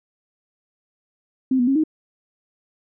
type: tone with pitch steps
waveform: sine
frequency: 260.9 / 244.3 / 271.3 / 312.3 Hz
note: C4 / B3 / C#4 / D#4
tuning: -5 / -19 / -37 / +7 cents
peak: -15 dBFS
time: 1.51-1.838 s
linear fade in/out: 5 ms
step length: 82 ms
effects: none